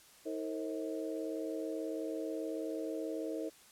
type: harmonic tone with a mistuned harmonic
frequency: 106.4 Hz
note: G#2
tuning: 42 cents sharp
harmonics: 3 / 4 / 5 / 6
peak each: -39 / -41 / -43 / -45 dBFS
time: 0.25-3.5 s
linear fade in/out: 20 ms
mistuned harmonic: 4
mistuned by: +110 cents
effects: white hiss -60 dBFS RMS until 3.71 s + low-pass 12000 Hz 12 dB/octave